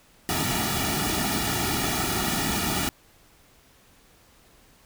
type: noise with comb filter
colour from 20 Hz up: pink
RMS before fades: -26 dBFS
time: 0.29-2.89 s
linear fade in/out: 0 ms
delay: 1.9 ms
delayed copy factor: -0.95
effects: pink hiss -57 dBFS RMS until 4.85 s